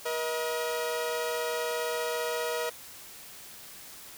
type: tone pair together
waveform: sawtooth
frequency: 478.5 / 633 Hz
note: A#4 / D#5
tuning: +45 / +30 cents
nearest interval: perfect fourth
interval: 485 cents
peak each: -27 / -30 dBFS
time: 0.05-2.7 s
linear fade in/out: 10 ms
effects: white hiss -47 dBFS RMS until 4.17 s